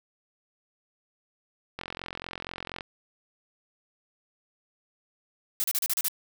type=click train; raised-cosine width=0.3 ms; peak=-19 dBFS; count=46; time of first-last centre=1.79-2.808 s; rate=44.2 Hz
type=noise bursts; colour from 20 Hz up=blue; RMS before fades=-27 dBFS; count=7; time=5.6-6.083 s; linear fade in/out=0 ms; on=39 ms; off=35 ms
effects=none